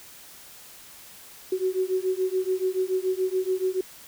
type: beating tone pair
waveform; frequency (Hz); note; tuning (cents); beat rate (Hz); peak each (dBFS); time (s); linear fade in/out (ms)
sine; 370 / 377; F#4 / F#4; 0 / +32; 7; -26; 1.52-3.81; 5
effects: white hiss -47 dBFS RMS until 4.07 s